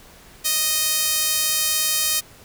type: tone with high-pass filter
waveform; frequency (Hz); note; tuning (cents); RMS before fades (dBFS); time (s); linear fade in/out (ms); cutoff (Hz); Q
sawtooth; 622.3; D#5; 0; -21; 0.44-2.21; 20; 4700; 0.52
effects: pink hiss -47 dBFS RMS until 2.44 s